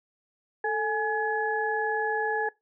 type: tone cluster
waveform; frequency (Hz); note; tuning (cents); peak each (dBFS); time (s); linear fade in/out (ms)
sine; 440.4 / 836 / 1697; A4 / G#5 / G#6; +2 / +11 / +37; -29; 0.64-2.49; 5
effects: noise-tail reverb RT60 0.2 s tail -22 dB re dry